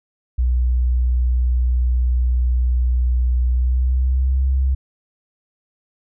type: tone with pitch glide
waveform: sine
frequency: 61.6 to 66.02 Hz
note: B1 to C2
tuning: -4 to +16 cents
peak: -14 dBFS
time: 0.38-4.75 s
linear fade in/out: 10 ms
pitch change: +120 cents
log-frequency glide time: 3.49-4.43 s
effects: none